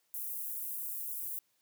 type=high-pass noise; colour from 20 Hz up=pink; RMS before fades=-39 dBFS; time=0.14-1.39 s; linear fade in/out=0 ms; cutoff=12000 Hz; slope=24 dB/octave; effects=white hiss -75 dBFS RMS until 1.61 s + high-pass 100 Hz 12 dB/octave

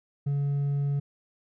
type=tone with hard clipping; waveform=sine; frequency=141.7 Hz; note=C#3; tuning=38 cents sharp; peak=-25 dBFS; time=0.26-1 s; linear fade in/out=10 ms; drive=2 dB; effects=none

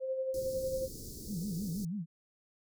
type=tone with tremolo; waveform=sine; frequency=525 Hz; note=C5; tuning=6 cents sharp; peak=-30 dBFS; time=0-0.89 s; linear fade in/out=50 ms; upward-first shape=sine; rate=11 Hz; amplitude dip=45%
type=band-stop noise; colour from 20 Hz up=pink; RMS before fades=-45 dBFS; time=0.34-1.85 s; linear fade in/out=2 ms; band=470 to 4600 Hz; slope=48 dB/octave
type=tone with vibrato; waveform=sine; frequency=185 Hz; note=F#3; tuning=in tune; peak=-34 dBFS; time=1.27-2.06 s; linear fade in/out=50 ms; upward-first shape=sine; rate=6.2 Hz; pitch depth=240 cents each way
effects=none

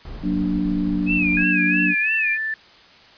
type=noise; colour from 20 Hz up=brown; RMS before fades=-33 dBFS; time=0.05-1.44 s; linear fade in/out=2 ms
type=chord; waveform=sine; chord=Gb augmented; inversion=none; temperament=equal with one note detuned; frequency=185 / 235.5 / 293.7 Hz; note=Gb3 / Bb3 / D4; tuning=0 / +18 / 0 cents; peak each=-22 / -28 / -22 dBFS; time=0.22-1.95 s; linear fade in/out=50 ms
type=tone with vibrato; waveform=sine; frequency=2530 Hz; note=D#7; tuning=28 cents sharp; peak=-19 dBFS; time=1.06-2.38 s; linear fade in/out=50 ms; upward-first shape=sine; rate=3 Hz; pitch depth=110 cents each way
type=tone with pitch glide; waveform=sine; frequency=1645 to 1763.1 Hz; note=G#6 to A6; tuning=-17 to +3 cents; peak=-22 dBFS; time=1.37-2.54 s; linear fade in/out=2 ms; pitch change=+120 cents; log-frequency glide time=1.57-2.16 s
effects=white hiss -48 dBFS RMS until 3.17 s + resampled to 11025 Hz

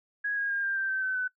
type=tone with pitch steps; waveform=sine; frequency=1659 / 1636.2 / 1613.6 / 1591.4 / 1569.5 / 1547.9 / 1526.6 / 1505.6 Hz; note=G#6 / G#6 / G6 / G6 / G6 / G6 / G6 / F#6; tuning=-2 / -26 / +50 / +26 / +2 / -22 / -46 / +30 cents; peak=-27 dBFS; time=0.24-1.28 s; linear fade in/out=10 ms; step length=130 ms; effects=noise-tail reverb RT60 0.1 s tail -21 dB re dry

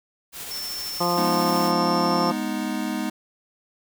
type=noise with tremolo; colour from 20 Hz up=white; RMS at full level=-34 dBFS; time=0.32-1.73 s; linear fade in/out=50 ms; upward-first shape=triangle; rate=13 Hz; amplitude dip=30%
type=tone; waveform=sine; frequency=5380 Hz; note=E8; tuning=34 cents sharp; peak=-30 dBFS; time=0.51-2.3 s; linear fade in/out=0 ms
type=harmonic tone; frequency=174.61 Hz; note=F3; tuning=in tune; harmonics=1 / 2 / 3 / 4 / 5 / 6 / 7; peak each=-28 / -28 / -28 / -28 / -28 / -28 / -28 dBFS; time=1-2.32 s; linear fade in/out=10 ms
type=chord; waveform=square; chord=G# minor; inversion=none; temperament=equal; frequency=207.7 / 246.9 / 311.1 Hz; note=G#3 / B3 / D#4; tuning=0 / 0 / 0 cents; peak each=-30 dBFS; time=1.17-3.1 s; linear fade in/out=5 ms
effects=none

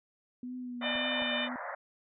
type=tone with vibrato; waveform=sine; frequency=246.9 Hz; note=B3; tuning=in tune; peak=-37 dBFS; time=0.43-1.56 s; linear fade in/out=2 ms; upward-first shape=triangle; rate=1.9 Hz; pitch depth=44 cents each way
type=band-pass noise; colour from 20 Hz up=pink; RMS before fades=-40 dBFS; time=0.81-1.75 s; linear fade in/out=5 ms; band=530 to 2000 Hz; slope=96 dB/octave
type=harmonic tone; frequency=600 Hz; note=D5; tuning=37 cents sharp; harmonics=1 / 3 / 4 / 5 / 6; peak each=-37 / -37 / -37 / -37 / -37 dBFS; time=0.81-1.49 s; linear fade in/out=50 ms
type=clicks; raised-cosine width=3 ms; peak=-38 dBFS; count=2; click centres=0.955 / 1.221 s
effects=none

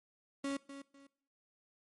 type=tone with echo; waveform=35% pulse; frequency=277.2 Hz; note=C#4; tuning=in tune; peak=-33 dBFS; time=0.44-0.57 s; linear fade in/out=5 ms; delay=250 ms; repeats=2; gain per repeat=-11 dB; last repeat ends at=1.07 s; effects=noise-tail reverb RT60 0.6 s tail -20 dB re dry + MP3 48 kbps

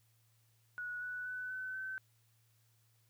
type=tone with pitch steps; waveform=sine; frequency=1464 / 1481 / 1498.2 / 1515.6 / 1533.2 Hz; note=F#6 / F#6 / F#6 / F#6 / G6; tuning=-19 / +1 / +21 / +41 / -39 cents; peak=-39 dBFS; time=0.78-1.98 s; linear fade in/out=0 ms; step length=240 ms; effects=added 113 Hz sine -70 dBFS peak until 3.09 s + white hiss -75 dBFS RMS until 3.09 s

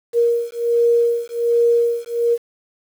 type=beating tone pair; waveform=sine; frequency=470 / 471.3 Hz; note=A#4 / A#4; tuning=+14 / +19 cents; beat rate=1.3 Hz; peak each=-17 dBFS; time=0.13-2.38 s; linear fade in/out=50 ms; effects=7-bit

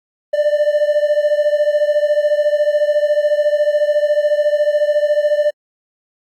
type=beating tone pair; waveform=triangle; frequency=590 / 604 Hz; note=D5 / D5; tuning=+8 / +48 cents; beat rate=14 Hz; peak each=-12 / -15 dBFS; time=0.33-5.51 s; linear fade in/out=10 ms; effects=AAC 64 kbps

